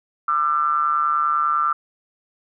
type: ring-modulated tone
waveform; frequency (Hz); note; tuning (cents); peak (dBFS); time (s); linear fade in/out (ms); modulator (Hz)
triangle; 75; D2; +37; -12; 0.28-1.73; 5; 1270
effects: none